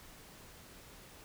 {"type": "silence", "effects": ["pink hiss -55 dBFS RMS until 1.24 s"]}